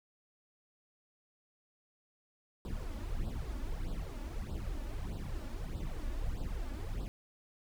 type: noise with flanger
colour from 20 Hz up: brown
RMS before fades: -38 dBFS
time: 2.65-7.08 s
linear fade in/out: 0 ms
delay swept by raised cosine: 0.23 to 3.53 ms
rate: 1.6 Hz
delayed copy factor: +0.9
effects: none